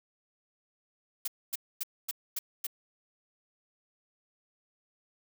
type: noise bursts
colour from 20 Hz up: blue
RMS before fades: -33 dBFS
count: 6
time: 1.25-2.668 s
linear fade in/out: 5 ms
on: 28 ms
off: 250 ms
effects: none